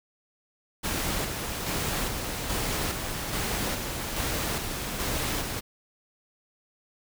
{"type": "noise with tremolo", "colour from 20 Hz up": "pink", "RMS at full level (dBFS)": -29, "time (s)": [0.83, 5.61], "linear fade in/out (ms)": 20, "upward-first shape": "square", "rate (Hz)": 1.2, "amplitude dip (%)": 35, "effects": []}